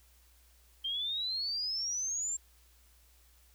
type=exponential sweep; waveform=sine; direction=up; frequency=3144 to 7459 Hz; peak=-32 dBFS; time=0.84-2.37 s; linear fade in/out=10 ms; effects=added 60 Hz sine -62 dBFS peak until 3.54 s + white hiss -66 dBFS RMS until 3.54 s